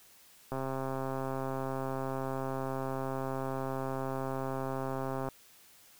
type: click train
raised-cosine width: 1 ms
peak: -22 dBFS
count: 635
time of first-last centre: 0.52-5.287 s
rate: 133 Hz
effects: white hiss -59 dBFS RMS until 5.99 s